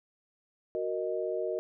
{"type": "chord", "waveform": "sine", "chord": "D# minor", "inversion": "first", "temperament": "equal", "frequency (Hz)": [370, 466.2, 622.3], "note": ["F#4", "A#4", "D#5"], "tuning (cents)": [0, 0, 0], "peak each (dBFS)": -34, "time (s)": [0.75, 1.59], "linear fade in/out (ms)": 0, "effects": []}